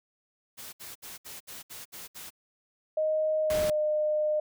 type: noise bursts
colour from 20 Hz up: white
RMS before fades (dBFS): -43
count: 8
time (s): 0.57-2.305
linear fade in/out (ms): 20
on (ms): 160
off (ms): 65
type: tone with pitch glide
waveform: sine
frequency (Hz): 622.3 to 608.1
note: D#5 to D#5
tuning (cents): 0 to -40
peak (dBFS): -24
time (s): 2.97-4.4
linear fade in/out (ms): 5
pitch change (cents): -40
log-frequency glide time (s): 3.42-3.71
type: noise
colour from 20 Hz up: pink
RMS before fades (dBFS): -35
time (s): 3.5-3.7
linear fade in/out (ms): 2
effects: none